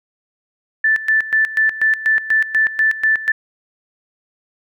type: tone with tremolo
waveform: sine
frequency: 1760 Hz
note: A6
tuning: in tune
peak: -11 dBFS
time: 0.84-3.32 s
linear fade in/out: 5 ms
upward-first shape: square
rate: 4.1 Hz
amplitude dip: 80%
effects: none